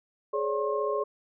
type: tone cluster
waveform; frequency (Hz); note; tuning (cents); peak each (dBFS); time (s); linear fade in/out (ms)
sine; 421 / 539 / 574 / 1072; G#4 / C#5 / D5 / C6; +24 / -49 / -40 / +42; -29 / -36 / -31 / -32; 0.33-1.04; 10
effects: none